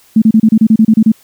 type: tone bursts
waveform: sine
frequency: 220 Hz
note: A3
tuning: in tune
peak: -3 dBFS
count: 11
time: 0.16-1.119 s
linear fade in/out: 5 ms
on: 59 ms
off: 31 ms
effects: white hiss -47 dBFS RMS until 1.23 s